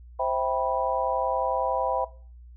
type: chord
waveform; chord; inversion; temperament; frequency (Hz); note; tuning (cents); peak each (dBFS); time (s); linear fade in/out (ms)
sine; C major seventh; none; just; 523.3 / 654.1 / 784.9 / 981.1; C5 / E5 / G5 / B5; 0 / -14 / +2 / -12; -29; 0.19-2.05; 10
effects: noise-tail reverb RT60 0.4 s tail -17 dB re dry + added 60 Hz sine -44 dBFS peak until 2.56 s